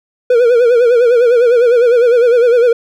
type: tone with vibrato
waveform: triangle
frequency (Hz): 480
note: B4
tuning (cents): -49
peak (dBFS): -4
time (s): 0.3-2.73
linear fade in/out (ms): 5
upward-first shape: sine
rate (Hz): 9.9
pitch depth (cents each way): 84
effects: none